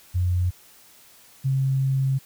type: tone pair in turn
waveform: sine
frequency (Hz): 89.6 / 134.25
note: F2 / C3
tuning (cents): +45 / +45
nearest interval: perfect fifth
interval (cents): 700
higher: second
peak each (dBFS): -19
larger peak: neither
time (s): 0.14-0.51 / 1.44-2.19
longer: second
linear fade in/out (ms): 20
effects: white hiss -52 dBFS RMS until 2.25 s